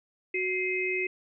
sine tone cluster, 370.1 / 2095 / 2540 Hz, F#4 / C7 / D#7, 0 / +2 / +35 cents, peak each -31 dBFS, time 0.34-1.07 s, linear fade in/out 5 ms, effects none

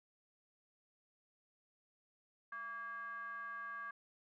triangle ring-modulated tone, 239.3 Hz, A#3, 46 cents sharp, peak -38 dBFS, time 2.52-3.91 s, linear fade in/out 5 ms, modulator 1390 Hz, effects none

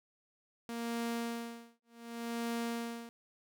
sawtooth tone with tremolo, 233.3 Hz, A#3, 2 cents sharp, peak -30 dBFS, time 0.69-3.09 s, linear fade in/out 0 ms, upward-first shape sine, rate 0.67 Hz, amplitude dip 100%, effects none

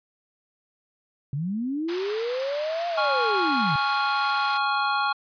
sine linear two-way sweep, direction up then down, 130.81 to 701 to 130.81 Hz, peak -25 dBFS, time 1.33-3.76 s, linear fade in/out 2 ms, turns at 2.88 s
pink high-pass noise, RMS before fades -36 dBFS, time 1.88-4.58 s, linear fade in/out 10 ms, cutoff 910 Hz, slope 24 dB/octave
square chord, Db major, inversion second, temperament equal, 830.6 / 1108.7 / 1396.9 Hz, Ab5 / Db6 / F6, 0 / 0 / 0 cents, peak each -27 dBFS, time 2.97-5.13 s, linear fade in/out 10 ms
effects resampled to 11025 Hz

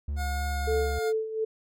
triangle tone with vibrato, 71.3 Hz, C#2, 49 cents sharp, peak -26 dBFS, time 0.08-0.99 s, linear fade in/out 5 ms, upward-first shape sine, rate 3.3 Hz, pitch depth 26 cents each way
25% pulse tone with pitch glide, 720 to 709.3 Hz, F#5 to F5, -47 to +27 cents, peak -29 dBFS, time 0.16-1.13 s, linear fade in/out 50 ms, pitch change -26 cents, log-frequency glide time 0.52-0.96 s
sine tone with tremolo, 440 Hz, A4, in tune, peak -23 dBFS, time 0.67-1.45 s, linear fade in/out 10 ms, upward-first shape sine, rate 2.8 Hz, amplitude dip 70%
effects none

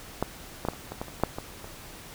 clicks, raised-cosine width 1 ms, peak -11 / -16 / -11 / -27 / -21 / -18 / -29 / -29 / -7 / -18 / -26 dBFS, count 11, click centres 0.226 / 0.651 / 0.686 / 0.735 / 0.92 / 1.015 / 1.083 / 1.2 / 1.236 / 1.385 / 1.644 s, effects pink hiss -45 dBFS RMS until 2.14 s

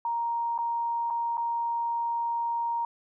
sine tone with dropouts, 935 Hz, A#5, 5 cents sharp, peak -26 dBFS, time 0.05-2.85 s, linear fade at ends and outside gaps 2 ms, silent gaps 0.579-0.587 / 1.102-1.106 / 1.371-1.378 s, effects none

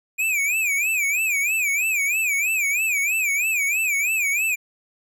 square tone with vibrato, 2424 Hz, D#7, 46 cents flat, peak -20 dBFS, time 0.18-4.56 s, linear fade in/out 20 ms, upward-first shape sine, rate 3.1 Hz, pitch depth 160 cents each way, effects none

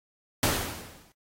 pink noise with exponential decay, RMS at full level -22 dBFS, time 0.43-1.12 s, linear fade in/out 1 ms, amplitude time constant 150 ms, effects AAC 48 kbps

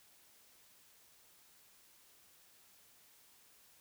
silence, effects white hiss -65 dBFS RMS until 3.8 s

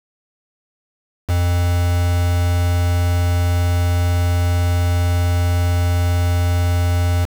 triangle tone with quantisation, 87.8 Hz, F2, 10 cents sharp, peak -12 dBFS, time 1.28-7.26 s, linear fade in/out 20 ms, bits 4, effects none

